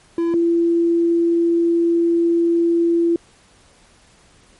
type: tone pair in turn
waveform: triangle / sine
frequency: 336.8 / 338.3 Hz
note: E4 / E4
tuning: +37 / +45 cents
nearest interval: unison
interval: 8 cents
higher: second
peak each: -14 / -13 dBFS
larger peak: second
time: 0.18-0.34 / 0.34-3.16 s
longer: second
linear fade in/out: 2 ms
effects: pink hiss -52 dBFS RMS until 4.59 s + MP3 48 kbps